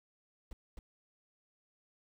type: noise with echo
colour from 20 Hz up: brown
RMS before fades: -43 dBFS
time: 0.51-0.53 s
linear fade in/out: 2 ms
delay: 260 ms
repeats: 1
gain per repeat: -2 dB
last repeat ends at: 0.79 s
effects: none